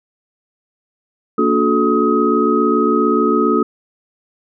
sine tone cluster, 231 / 288.5 / 363.7 / 430.7 / 1263 Hz, A#3 / D4 / F#4 / A4 / D#6, -16 / -31 / -30 / -37 / +26 cents, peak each -18 dBFS, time 1.38-3.63 s, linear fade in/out 5 ms, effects none

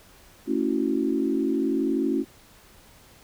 sine chord, F# minor seventh, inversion first, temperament equal with one note detuned, 224.4 / 277.2 / 329.6 / 370 Hz, A3 / C#4 / E4 / F#4, +34 / 0 / 0 / 0 cents, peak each -29 / -25 / -27 / -29 dBFS, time 0.46-2.25 s, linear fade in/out 50 ms, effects pink hiss -53 dBFS RMS until 3.23 s

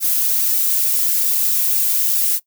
violet noise with flanger, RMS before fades -17 dBFS, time 0-2.4 s, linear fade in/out 50 ms, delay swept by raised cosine 0.94 to 4.24 ms, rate 2.3 Hz, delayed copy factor -0.5, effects noise-tail reverb RT60 0.1 s tail -20 dB re dry

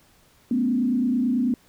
sine tone with frequency modulation, 246.9 Hz, B3, in tune, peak -19 dBFS, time 0.51-1.54 s, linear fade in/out 2 ms, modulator 29.1 Hz, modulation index 0.94, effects pink hiss -58 dBFS RMS until 1.68 s

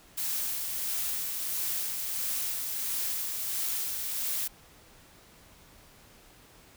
blue noise with tremolo, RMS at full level -31 dBFS, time 0.17-4.48 s, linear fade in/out 10 ms, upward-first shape sine, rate 1.5 Hz, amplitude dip 30%, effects pink hiss -56 dBFS RMS until 6.76 s

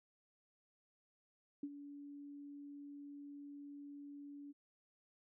sine tone with ADSR envelope, 286.1 Hz, D4, 45 cents flat, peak -38 dBFS, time 1.63-4.53 s, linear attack 4 ms, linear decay 50 ms, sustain -11 dB, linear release 25 ms, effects none

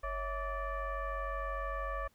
sine tone with frequency modulation, 554.4 Hz, C#5, in tune, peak -34 dBFS, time 0.03-2.08 s, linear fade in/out 10 ms, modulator 601 Hz, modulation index 1.7, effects pink hiss -70 dBFS RMS until 2.14 s

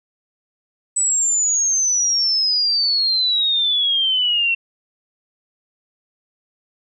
sine exponential sweep, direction down, 8000 to 2700 Hz, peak -15 dBFS, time 0.96-4.55 s, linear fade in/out 10 ms, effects none

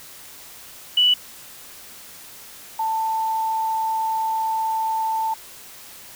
sine tone pair in turn, 2960 / 887.7 Hz, F#7 / A5, 0 / +15 cents, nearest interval octave + major sixth, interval 2085 cents, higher first, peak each -13 / -20 dBFS, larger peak first, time 0.97-1.14 / 2.79-5.34 s, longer second, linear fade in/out 5 ms, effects white hiss -42 dBFS RMS until 6.15 s

